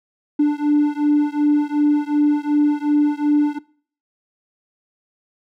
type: beating tone pair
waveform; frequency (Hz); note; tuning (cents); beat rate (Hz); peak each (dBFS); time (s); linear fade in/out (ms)
triangle; 293.7 / 296.4; D4 / D4; 0 / +16; 2.7; -14 / -15; 0.39-3.59; 10
effects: noise-tail reverb RT60 0.5 s tail -23 dB re dry + tanh soft clip ceiling -8 dBFS